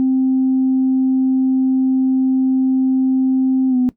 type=tone with pitch glide; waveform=sine; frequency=261.6 to 251.5 Hz; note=C4 to B3; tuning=0 to +32 cents; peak=-11 dBFS; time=0-3.89 s; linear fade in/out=0 ms; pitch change=-68 cents; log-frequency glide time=3.69-3.76 s; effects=noise-tail reverb RT60 0.1 s tail -17 dB re dry + tanh soft clip ceiling -8 dBFS